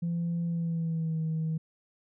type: tone with pitch glide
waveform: sine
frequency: 170 to 159.53 Hz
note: F3 to D#3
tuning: -46 to +44 cents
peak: -26 dBFS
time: 0.02-1.58 s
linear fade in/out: 10 ms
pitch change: -110 cents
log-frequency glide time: 0.45-1.2 s
effects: tanh soft clip ceiling -25 dBFS